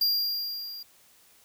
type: tone with level ramp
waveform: square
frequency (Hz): 4783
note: D8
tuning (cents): +31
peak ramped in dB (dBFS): -21 to -39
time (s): 0.01-0.83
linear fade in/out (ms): 5
effects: white hiss -59 dBFS RMS until 1.44 s